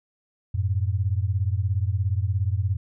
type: beating tone pair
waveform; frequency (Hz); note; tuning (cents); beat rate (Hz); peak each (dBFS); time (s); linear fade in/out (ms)
sine; 90.8 / 107.8; F#2 / A2; -32 / -35; 17; -23 / -25; 0.54-2.77; 10
effects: none